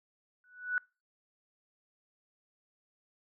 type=tone with exponential growth; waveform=sine; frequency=1480 Hz; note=F#6; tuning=in tune; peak=-25 dBFS; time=0.44-0.78 s; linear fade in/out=1 ms; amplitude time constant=72 ms; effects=noise-tail reverb RT60 0.3 s tail -26 dB re dry